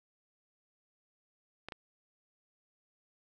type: clicks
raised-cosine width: 0.3 ms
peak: -25 dBFS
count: 2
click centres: 1.686 / 1.722 s
effects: none